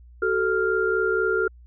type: tone cluster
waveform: sine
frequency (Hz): 377.5 / 441.6 / 1397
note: F#4 / A4 / F6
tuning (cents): +35 / +6 / 0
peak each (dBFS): -24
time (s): 0.22-1.48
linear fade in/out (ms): 5
effects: added 60 Hz sine -45 dBFS peak until 1.66 s